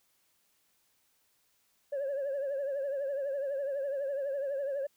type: tone with vibrato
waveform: sine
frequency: 554.4 Hz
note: C#5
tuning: in tune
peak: -29 dBFS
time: 1.92-4.87 s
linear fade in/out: 10 ms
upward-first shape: triangle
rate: 12 Hz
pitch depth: 92 cents each way
effects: tanh soft clip ceiling -29 dBFS + white hiss -72 dBFS RMS until 4.96 s